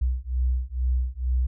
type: beating tone pair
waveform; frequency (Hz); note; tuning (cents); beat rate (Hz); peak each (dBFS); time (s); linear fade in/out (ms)
sine; 61.74 / 63.94; B1 / C2; 0 / -39; 2.2; -25; 0.01-1.47; 10
effects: none